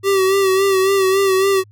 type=tone with vibrato; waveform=square; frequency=386 Hz; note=G4; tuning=27 cents flat; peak=-13 dBFS; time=0.03-1.64 s; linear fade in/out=50 ms; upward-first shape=sine; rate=3.6 Hz; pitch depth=45 cents each way; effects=added 104 Hz sine -44 dBFS peak until 1.71 s